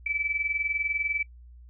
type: tone pair together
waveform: sine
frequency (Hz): 2293 / 2313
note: D7 / D7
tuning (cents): -42 / -27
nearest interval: unison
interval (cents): 15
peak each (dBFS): -31 / -27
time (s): 0.06-1.23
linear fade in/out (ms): 5
effects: noise-tail reverb RT60 0.1 s tail -24 dB re dry + added 60 Hz sine -46 dBFS peak until 1.69 s